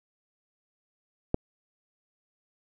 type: click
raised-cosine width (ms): 2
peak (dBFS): -10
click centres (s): 1.344
effects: none